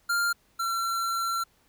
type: tone pair in turn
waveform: square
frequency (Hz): 1396.9 / 1357.9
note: F6 / F6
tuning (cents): 0 / -49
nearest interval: unison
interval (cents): 49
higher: first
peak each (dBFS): -24 / -27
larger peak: first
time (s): 0.09-0.33 / 0.59-1.44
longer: second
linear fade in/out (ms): 10
effects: pink hiss -65 dBFS RMS until 1.68 s